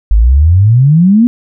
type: exponential sweep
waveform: sine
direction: up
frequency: 49 to 246.9 Hz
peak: -3 dBFS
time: 0.11-1.27 s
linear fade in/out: 0 ms
effects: none